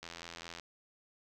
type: click train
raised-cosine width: 0.2 ms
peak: -27 dBFS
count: 49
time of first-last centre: 0.03-0.597 s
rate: 84.6 Hz
effects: none